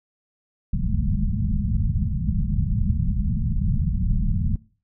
pink low-pass noise, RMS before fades -22 dBFS, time 0.73-4.56 s, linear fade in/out 5 ms, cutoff 220 Hz, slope 96 dB/octave, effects noise-tail reverb RT60 0.4 s tail -20 dB re dry

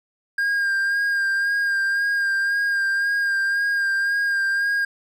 triangle tone with vibrato, 1609 Hz, G6, 45 cents sharp, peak -17 dBFS, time 0.38-4.85 s, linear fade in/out 5 ms, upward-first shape sine, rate 1.9 Hz, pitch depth 24 cents each way, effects none

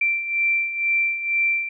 sine beating tone pair, 2349 / 2351.1 Hz, D7 / D7, 0 / +1 cents, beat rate 2.1 Hz, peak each -26 / -20 dBFS, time 0.01-1.69 s, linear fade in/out 5 ms, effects none

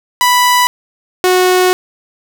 sawtooth tone pair in turn, 987.8 / 366.6 Hz, B5 / F#4, 0 / -16 cents, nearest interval octave + perfect fourth, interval 1716 cents, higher first, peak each -4 dBFS, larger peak neither, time 0.21-0.67 / 1.24-1.73 s, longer second, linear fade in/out 0 ms, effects none

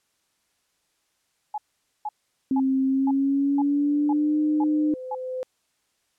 sine tone bursts, 844 Hz, G#5, 28 cents sharp, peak -26 dBFS, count 8, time 1.54-5.15 s, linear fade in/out 5 ms, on 40 ms, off 470 ms
sine tone with pitch glide, 265.6 to 303.3 Hz, C4 to D#4, +26 to -44 cents, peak -19 dBFS, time 2.51-4.94 s, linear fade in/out 2 ms, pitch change +230 cents, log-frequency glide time 2.86-4.39 s
sine tone with exponential growth, 512 Hz, C5, 38 cents flat, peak -26 dBFS, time 3.03-5.43 s, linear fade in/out 0 ms, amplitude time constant 520 ms
effects white hiss -71 dBFS RMS until 6.18 s + low-pass 10000 Hz 12 dB/octave

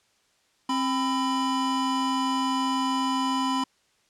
square tone pair together, 265.2 / 1001.3 Hz, C4 / B5, +23 / +24 cents, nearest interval octave + major seventh, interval 2301 cents, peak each -27 dBFS, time 0.69-3.64 s, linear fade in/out 5 ms, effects white hiss -66 dBFS RMS until 4.09 s + low-pass 7000 Hz 12 dB/octave

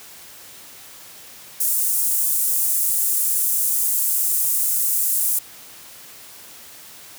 pink high-pass noise, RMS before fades -20 dBFS, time 1.6-5.39 s, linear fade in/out 5 ms, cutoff 8700 Hz, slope 24 dB/octave, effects white hiss -42 dBFS RMS until 7.18 s + high-pass 60 Hz 12 dB/octave

